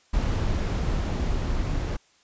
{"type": "noise with level ramp", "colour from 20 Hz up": "brown", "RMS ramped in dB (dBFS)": [-24, -27], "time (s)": [0.13, 1.97], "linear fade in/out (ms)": 10, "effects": ["white hiss -61 dBFS RMS until 2.23 s", "resampled to 16000 Hz"]}